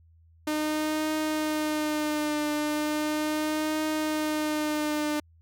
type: tone with vibrato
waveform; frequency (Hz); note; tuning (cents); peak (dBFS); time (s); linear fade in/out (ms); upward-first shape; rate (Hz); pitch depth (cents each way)
sawtooth; 304.6; D#4; -37; -22; 0.47-5.2; 5; triangle; 0.37; 33
effects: added 82 Hz sine -55 dBFS peak until 5.41 s